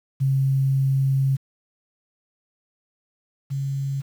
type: tone pair in turn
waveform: sine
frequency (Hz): 135.2 / 137.4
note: C#3 / C#3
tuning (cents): -43 / -15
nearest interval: unison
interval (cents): 28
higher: second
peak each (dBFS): -17 / -23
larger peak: first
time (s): 0.2-1.37 / 3.5-4.02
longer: first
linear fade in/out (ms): 20
effects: 8-bit